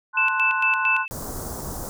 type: chord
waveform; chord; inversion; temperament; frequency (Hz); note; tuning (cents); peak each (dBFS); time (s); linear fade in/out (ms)
sine; F# diminished; first; equal; 880 / 1046.5 / 1480; A5 / C6 / F#6; 0 / 0 / 0; -29 / -25 / -24; 0.13-1.06; 50
type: tone with tremolo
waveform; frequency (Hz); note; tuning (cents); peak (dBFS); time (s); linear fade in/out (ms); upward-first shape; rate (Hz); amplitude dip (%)
sine; 2637; E7; 0; -18; 0.17-1.08; 5; square; 4.4; 75
type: band-stop noise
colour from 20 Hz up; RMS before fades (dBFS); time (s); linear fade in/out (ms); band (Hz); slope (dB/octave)
pink; -32; 1.11-1.89; 0; 1200 to 5900; 24
effects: none